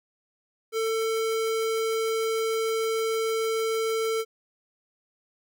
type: tone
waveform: square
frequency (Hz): 446.7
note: A4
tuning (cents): +26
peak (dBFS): -25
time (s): 0.72-4.25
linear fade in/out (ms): 50
effects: none